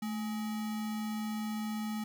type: tone with sample-and-hold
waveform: sine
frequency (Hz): 217.4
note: A3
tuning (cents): -21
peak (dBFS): -33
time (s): 0.02-2.04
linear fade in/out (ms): 5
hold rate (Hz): 1050
effects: none